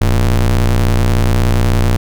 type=ring-modulated tone; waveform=square; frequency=61.74 Hz; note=B1; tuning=in tune; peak=-7 dBFS; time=0.01-1.97 s; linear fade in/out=5 ms; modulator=33.5 Hz; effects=none